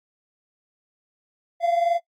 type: tone pair together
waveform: triangle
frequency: 683 / 705 Hz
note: F5 / F5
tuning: -39 / +16 cents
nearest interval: minor second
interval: 55 cents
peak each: -18 / -24 dBFS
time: 1.6-2 s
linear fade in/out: 50 ms
effects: noise-tail reverb RT60 0.1 s tail -19 dB re dry + Opus 48 kbps